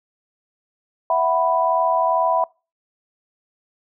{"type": "chord", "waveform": "sine", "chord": "E suspended second", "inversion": "none", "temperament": "just", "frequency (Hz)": [659.3, 741.7, 988.9], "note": ["E5", "F#5", "B5"], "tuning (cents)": [0, 4, 2], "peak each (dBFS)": [-19, -22, -19], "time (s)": [1.1, 2.44], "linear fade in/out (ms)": 2, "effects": ["noise-tail reverb RT60 0.3 s tail -25 dB re dry"]}